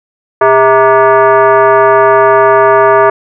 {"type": "tone with frequency modulation", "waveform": "sine", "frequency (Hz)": 122.5, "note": "B2", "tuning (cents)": -14, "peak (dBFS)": -3, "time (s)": [0.41, 3.1], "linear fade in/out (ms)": 5, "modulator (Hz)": 527, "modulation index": 2.3, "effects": []}